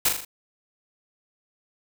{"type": "noise with echo", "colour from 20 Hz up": "white", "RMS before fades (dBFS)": -20, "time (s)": [0.05, 0.09], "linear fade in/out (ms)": 5, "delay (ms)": 40, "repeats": 4, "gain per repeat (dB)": -5, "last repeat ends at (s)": 0.25, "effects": []}